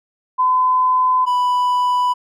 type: tone pair in turn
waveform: sine / triangle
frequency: 1016 / 990.5 Hz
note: B5 / B5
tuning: +49 / +5 cents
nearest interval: unison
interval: 44 cents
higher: first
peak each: -12 dBFS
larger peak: neither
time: 0.38-1.26 / 1.26-2.14 s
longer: neither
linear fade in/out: 20 ms
effects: none